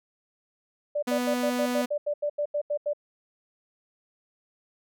sine tone bursts, 587.3 Hz, D5, in tune, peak -24 dBFS, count 13, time 0.95-2.934 s, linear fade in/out 10 ms, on 76 ms, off 83 ms
sawtooth tone, 246.9 Hz, B3, in tune, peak -22 dBFS, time 1.07-1.86 s, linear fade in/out 10 ms
effects none

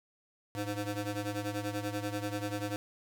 20% pulse ring-modulated tone, 206.1 Hz, G#3, 13 cents flat, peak -26 dBFS, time 0.55-2.76 s, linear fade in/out 0 ms, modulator 97.9 Hz, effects none

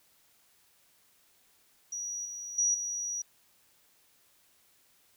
sine tone with level steps, 5800 Hz, F#8, 35 cents flat, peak -34 / -38 / -24 / -32 dBFS, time 1.92-3.22 s, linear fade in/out 5 ms, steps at 2.25 / 2.58 / 2.74 s, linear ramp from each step 5 ms, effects white hiss -66 dBFS RMS until 5.16 s

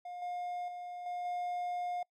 triangle tone with level steps, 712 Hz, F5, 33 cents sharp, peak -39 / -34 / -39 / -34 / -32 dBFS, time 0.05-2.03 s, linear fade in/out 5 ms, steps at 0.22 / 0.68 / 1.06 / 1.25 s, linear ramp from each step 2 ms, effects noise-tail reverb RT60 0.1 s tail -26 dB re dry

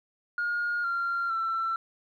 sine tone with pitch steps, 1426 / 1383 / 1341.3 Hz, F6 / F6 / E6, +36 / -17 / +30 cents, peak -25 dBFS, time 0.38-1.76 s, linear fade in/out 2 ms, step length 460 ms, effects tanh soft clip ceiling -23 dBFS + 11-bit

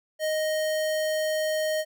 square tone, 622.3 Hz, D#5, in tune, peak -25 dBFS, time 0.19-1.85 s, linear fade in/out 50 ms, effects none

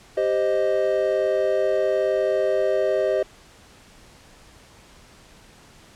triangle chord, C minor, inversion second, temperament equal, 392 / 523.3 / 622.3 Hz, G4 / C5 / Eb5, 0 / 0 / 0 cents, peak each -22 / -22 / -20 dBFS, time 0.17-3.23 s, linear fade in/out 5 ms, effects pink hiss -50 dBFS RMS until 5.95 s + low-pass 9000 Hz 12 dB/octave

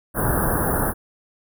pink band-stop noise, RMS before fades -21 dBFS, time 0.14-0.94 s, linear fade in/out 50 ms, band 1700 to 9600 Hz, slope 96 dB/octave, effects none

